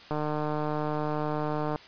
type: click train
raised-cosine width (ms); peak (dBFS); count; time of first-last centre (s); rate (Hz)
1; -17; 250; 0.11-1.759; 151
effects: white hiss -49 dBFS RMS until 1.87 s + resampled to 11025 Hz